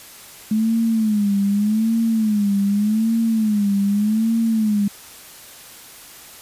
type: tone with vibrato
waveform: sine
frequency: 213.2 Hz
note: G#3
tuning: 46 cents sharp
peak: -15 dBFS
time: 0.51-4.88 s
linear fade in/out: 5 ms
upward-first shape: sine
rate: 0.84 Hz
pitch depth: 120 cents each way
effects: white hiss -41 dBFS RMS until 6.41 s + resampled to 32000 Hz